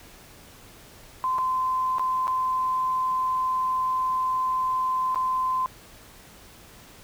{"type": "tone with dropouts", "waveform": "sine", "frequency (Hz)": 1031, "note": "C6", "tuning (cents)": -26, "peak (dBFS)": -22, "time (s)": [1.24, 5.66], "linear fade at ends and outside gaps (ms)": 0, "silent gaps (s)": [[1.383, 1.387], [1.984, 1.995], [2.271, 2.279], [5.146, 5.158]], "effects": ["pink hiss -49 dBFS RMS until 7.03 s"]}